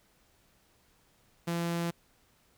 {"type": "tone", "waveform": "sawtooth", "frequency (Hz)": 170, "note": "F3", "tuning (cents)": -46, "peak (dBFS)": -26, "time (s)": [1.47, 1.91], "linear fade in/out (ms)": 10, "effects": ["pink hiss -67 dBFS RMS until 2.57 s"]}